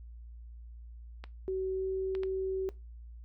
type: clicks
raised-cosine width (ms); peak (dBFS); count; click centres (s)
0.3; -28 / -28 / -27; 3; 1.24 / 2.151 / 2.234
type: tone with pitch glide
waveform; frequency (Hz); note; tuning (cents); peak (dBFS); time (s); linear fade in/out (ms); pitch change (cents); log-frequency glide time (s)
sine; 378.3 to 380.5; F#4 to F#4; +38 to +48; -30; 1.48-2.69; 0; +10; 1.74-1.85
effects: noise-tail reverb RT60 0.2 s tail -18 dB re dry + added 58 Hz sine -45 dBFS peak until 3.24 s